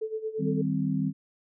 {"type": "tone with tremolo", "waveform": "sine", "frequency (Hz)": 437.9, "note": "A4", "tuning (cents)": -8, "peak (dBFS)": -27, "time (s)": [0.01, 0.62], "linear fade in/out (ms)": 10, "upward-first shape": "sine", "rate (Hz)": 8.8, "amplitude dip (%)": 80}
{"type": "chord", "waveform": "sine", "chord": "C minor", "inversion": "first", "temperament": "equal", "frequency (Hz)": [155.56, 196, 261.6], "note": ["Eb3", "G3", "C4"], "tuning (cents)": [0, 0, 0], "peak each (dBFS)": -29, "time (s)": [0.38, 1.13], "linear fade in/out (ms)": 50}
{"effects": []}